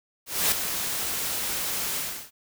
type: noise with ADSR envelope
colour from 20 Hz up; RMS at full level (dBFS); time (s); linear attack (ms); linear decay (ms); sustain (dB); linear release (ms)
white; -21; 0.26-2.31; 260; 3; -8; 340
effects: none